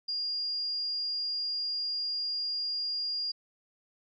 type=tone; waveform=sine; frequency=4825 Hz; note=D8; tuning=46 cents sharp; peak=-30 dBFS; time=0.08-3.32 s; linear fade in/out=10 ms; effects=none